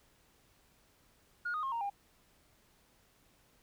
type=tone with pitch steps; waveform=sine; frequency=1433 / 1240.3 / 1073.5 / 929.2 / 804.2 Hz; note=F6 / D#6 / C6 / A#5 / G5; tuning=+44 / -6 / +44 / -6 / +44 cents; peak=-32 dBFS; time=1.45-1.9 s; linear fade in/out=10 ms; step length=90 ms; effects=tanh soft clip ceiling -30 dBFS + pink hiss -68 dBFS RMS until 3.62 s